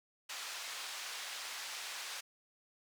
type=band-pass noise; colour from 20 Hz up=white; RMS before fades=-44 dBFS; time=0.29-2.21 s; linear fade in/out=10 ms; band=840 to 5500 Hz; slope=12 dB/octave; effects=none